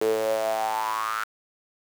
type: tone with high-pass filter sweep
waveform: sawtooth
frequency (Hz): 110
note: A2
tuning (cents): 0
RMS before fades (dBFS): -26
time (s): 0.01-1.24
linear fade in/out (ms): 5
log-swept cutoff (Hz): 410 to 1400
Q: 8.8
effects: 7-bit